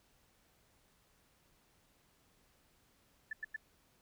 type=tone bursts; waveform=sine; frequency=1751 Hz; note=A6; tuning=9 cents flat; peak=-37 dBFS; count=3; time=3.31-3.563 s; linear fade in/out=5 ms; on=21 ms; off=95 ms; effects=pink hiss -71 dBFS RMS until 4.01 s